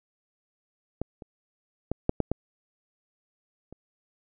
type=clicks; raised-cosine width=2 ms; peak=-16 / -28 / -14 / -8 / -10 / -12 / -30 dBFS; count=7; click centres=1.016 / 1.222 / 1.916 / 2.094 / 2.203 / 2.316 / 3.726 s; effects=none